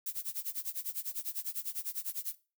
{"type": "noise with tremolo", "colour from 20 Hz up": "violet", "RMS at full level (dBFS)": -35, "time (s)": [0.06, 2.35], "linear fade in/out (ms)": 5, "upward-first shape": "sine", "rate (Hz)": 10, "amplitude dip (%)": 95, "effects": ["noise-tail reverb RT60 0.3 s tail -18 dB re dry"]}